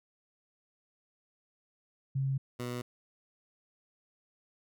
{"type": "tone pair in turn", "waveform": ["sine", "15% pulse"], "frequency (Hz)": [135.1, 122.49], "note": ["C#3", "B2"], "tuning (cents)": [-44, -14], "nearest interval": "major second", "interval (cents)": 170, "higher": "first", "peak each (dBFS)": [-28, -29], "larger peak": "first", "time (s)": [[2.15, 2.38], [2.59, 2.82]], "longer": "neither", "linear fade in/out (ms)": 10, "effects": []}